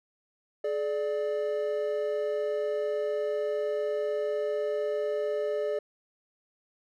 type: tone pair together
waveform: triangle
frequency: 424.8 / 589 Hz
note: G#4 / D5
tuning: +39 / +5 cents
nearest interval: tritone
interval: 566 cents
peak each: -28 dBFS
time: 0.64-5.79 s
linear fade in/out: 5 ms
effects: none